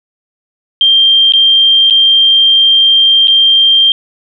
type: tone with dropouts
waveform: sine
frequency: 3176 Hz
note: G7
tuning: 22 cents sharp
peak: -4 dBFS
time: 0.81-3.92 s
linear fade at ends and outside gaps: 1 ms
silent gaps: 1.322-1.336 / 1.9-1.907 / 3.273-3.281 s
effects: none